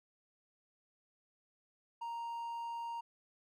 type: tone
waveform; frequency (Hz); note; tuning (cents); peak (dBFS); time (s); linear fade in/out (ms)
triangle; 932.3; A#5; 0; -37; 2.01-3.01; 10
effects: none